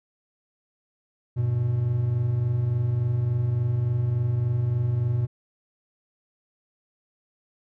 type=tone pair together; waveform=triangle; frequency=98 / 121.48 Hz; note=G2 / B2; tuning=0 / -28 cents; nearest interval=major third; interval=372 cents; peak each=-27 / -20 dBFS; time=1.36-5.27 s; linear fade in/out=20 ms; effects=none